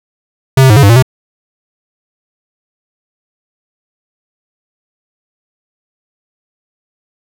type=tone with pitch steps; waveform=square; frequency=133.3 / 132 / 106.1 / 140.5 / 100 / 116.8 / 129.6 Hz; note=C3 / C3 / G#2 / C#3 / G2 / A#2 / C3; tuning=+33 / +16 / +38 / +24 / +35 / +4 / -16 cents; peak=-3 dBFS; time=0.57-1.025 s; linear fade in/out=5 ms; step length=65 ms; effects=none